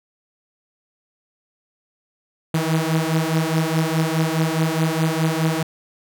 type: beating tone pair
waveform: sawtooth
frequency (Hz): 158 / 162.8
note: D#3 / E3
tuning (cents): +27 / -21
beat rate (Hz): 4.8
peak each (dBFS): -17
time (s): 2.54-5.63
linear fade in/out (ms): 5
effects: none